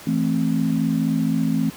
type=chord; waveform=sine; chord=A minor; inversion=second; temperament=just; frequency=165 / 220 / 264 Hz; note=E3 / A3 / C4; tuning=+2 / 0 / +16 cents; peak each=-22 dBFS; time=0.07-1.7 s; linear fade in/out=2 ms; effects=pink hiss -40 dBFS RMS until 1.76 s + high-pass 100 Hz 12 dB/octave